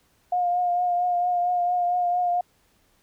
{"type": "tone with vibrato", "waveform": "sine", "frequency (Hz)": 711, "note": "F5", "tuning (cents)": 31, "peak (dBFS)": -20, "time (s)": [0.32, 2.41], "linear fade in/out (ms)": 5, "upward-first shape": "triangle", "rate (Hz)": 4.4, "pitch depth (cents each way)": 28, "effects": ["pink hiss -64 dBFS RMS until 3.02 s"]}